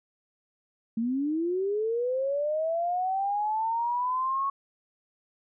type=linear sweep; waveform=sine; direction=up; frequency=219.9 to 1108.7 Hz; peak=-25 dBFS; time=0.97-4.5 s; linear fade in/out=5 ms; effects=none